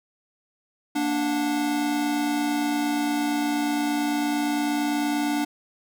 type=tone cluster; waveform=square; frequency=233.1 / 293.3 / 728 Hz; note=A#3 / D4 / F#5; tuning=0 / -2 / -28 cents; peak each=-33 / -24 / -33 dBFS; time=0.95-5.45 s; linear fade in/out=10 ms; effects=none